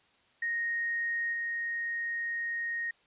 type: tone with level steps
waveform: sine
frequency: 1864.7 Hz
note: A#6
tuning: in tune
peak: -29 / -31 dBFS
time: 0.42-2.91 s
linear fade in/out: 5 ms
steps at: 1.32 s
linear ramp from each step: 20 ms
effects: white hiss -66 dBFS RMS until 3.06 s + resampled to 8000 Hz